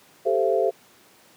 sine chord, A minor seventh, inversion third, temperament equal with one note detuned, 392 / 440 / 523.3 / 676.2 Hz, G4 / A4 / C5 / E5, 0 / 0 / 0 / +44 cents, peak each -24 dBFS, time 0.25-0.71 s, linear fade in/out 20 ms, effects pink hiss -54 dBFS RMS until 1.36 s + high-pass 200 Hz 12 dB/octave

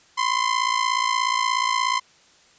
sawtooth ring-modulated tone, 1036 Hz, C6, 17 cents flat, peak -13 dBFS, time 0.17-2 s, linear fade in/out 20 ms, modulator 28.4 Hz, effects white hiss -55 dBFS RMS until 2.58 s + resampled to 16000 Hz

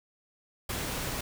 pink noise, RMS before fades -34 dBFS, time 0.69-1.21 s, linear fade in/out 5 ms, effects none

